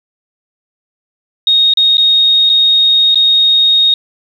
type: tone with dropouts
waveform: sine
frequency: 3729 Hz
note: A#7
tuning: in tune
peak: -6 dBFS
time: 1.47-3.94 s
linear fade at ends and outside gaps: 2 ms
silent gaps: 1.737-1.772 / 1.971-1.98 / 2.494-2.498 / 3.146-3.156 s
effects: 7-bit

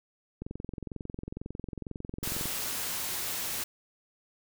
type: click train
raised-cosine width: 3 ms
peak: -24 dBFS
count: 46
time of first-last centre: 0.42-2.456 s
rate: 22.1 Hz
type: noise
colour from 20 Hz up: white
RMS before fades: -34 dBFS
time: 2.23-3.64 s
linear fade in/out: 5 ms
effects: none

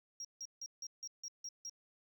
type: tone bursts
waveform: sine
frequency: 5620 Hz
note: F8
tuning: 10 cents sharp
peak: -40 dBFS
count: 8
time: 0.2-1.696 s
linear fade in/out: 2 ms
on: 47 ms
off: 160 ms
effects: tanh soft clip ceiling -40 dBFS

